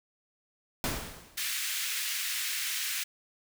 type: noise with exponential decay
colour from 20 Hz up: pink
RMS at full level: -29 dBFS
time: 0.84-1.53 s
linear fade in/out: 1 ms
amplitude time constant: 150 ms
type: high-pass noise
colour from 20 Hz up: pink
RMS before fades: -33 dBFS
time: 1.37-3.04 s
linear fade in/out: 10 ms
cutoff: 1800 Hz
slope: 24 dB/octave
effects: none